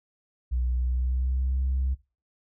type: tone with pitch glide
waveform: sine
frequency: 61.6 to 65.64 Hz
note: B1 to C2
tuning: -4 to +6 cents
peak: -22 dBFS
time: 0.51-1.95 s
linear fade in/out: 20 ms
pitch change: +110 cents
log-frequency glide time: 0.74-1.61 s
effects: noise-tail reverb RT60 0.3 s tail -19 dB re dry + tanh soft clip ceiling -20 dBFS